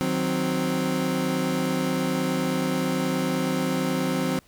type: chord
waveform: 30% pulse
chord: C diminished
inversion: first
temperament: equal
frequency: 155.56 / 185 / 261.6 Hz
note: Eb3 / Gb3 / C4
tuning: 0 / 0 / 0 cents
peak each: -28 / -25 / -23 dBFS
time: 0.01-4.39 s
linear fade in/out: 0 ms
effects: pink hiss -58 dBFS RMS until 4.47 s